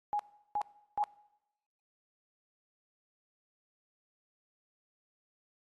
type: tone bursts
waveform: sine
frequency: 830 Hz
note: G#5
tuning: 1 cent flat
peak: -29 dBFS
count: 3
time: 0.13-1.039 s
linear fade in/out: 0 ms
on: 63 ms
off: 360 ms
effects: noise-tail reverb RT60 0.9 s tail -20 dB re dry + AAC 32 kbps